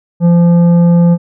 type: tone with tanh clipping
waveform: sine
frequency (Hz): 172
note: F3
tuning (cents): -26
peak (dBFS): -6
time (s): 0.2-1.18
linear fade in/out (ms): 50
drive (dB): 9
effects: none